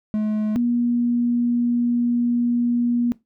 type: tone pair in turn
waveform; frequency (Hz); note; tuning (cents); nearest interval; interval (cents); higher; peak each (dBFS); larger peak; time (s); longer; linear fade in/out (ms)
triangle / sine; 213.6 / 239.8; G#3 / A#3; +49 / +49; major second; 200; second; -17 / -17; neither; 0.14-0.56 / 0.56-3.12; second; 0
effects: noise-tail reverb RT60 0.2 s tail -20 dB re dry